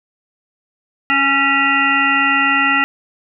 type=harmonic tone with a mistuned harmonic; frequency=277.2 Hz; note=C#4; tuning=in tune; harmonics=1 / 3 / 5 / 7 / 9 / 10; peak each=-22 / -22 / -17 / -16 / -22 / -19 dBFS; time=1.1-2.84 s; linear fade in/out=0 ms; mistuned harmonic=5; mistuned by=-25 cents; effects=none